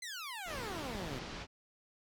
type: exponential sweep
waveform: 15% pulse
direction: down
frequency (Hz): 2092 to 119.2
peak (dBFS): -35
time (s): 0.02-1.19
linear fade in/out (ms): 5
type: low-pass noise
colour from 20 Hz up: pink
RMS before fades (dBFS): -44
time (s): 0.45-1.47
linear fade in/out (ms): 50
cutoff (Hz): 5400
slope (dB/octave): 24
effects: none